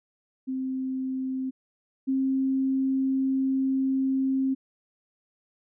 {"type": "tone pair in turn", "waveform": "sine", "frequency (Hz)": [261.6, 266.2], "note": ["C4", "C4"], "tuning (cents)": [0, 30], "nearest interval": "unison", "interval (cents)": 30, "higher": "second", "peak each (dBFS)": [-27, -22], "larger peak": "second", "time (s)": [[0.47, 1.51], [2.07, 4.55]], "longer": "second", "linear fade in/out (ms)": 20, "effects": []}